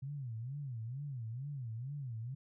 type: tone with vibrato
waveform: sine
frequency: 127.3 Hz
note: C3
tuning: 47 cents flat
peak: -39 dBFS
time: 0.02-2.35 s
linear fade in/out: 10 ms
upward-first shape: sine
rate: 2.2 Hz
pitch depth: 240 cents each way
effects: none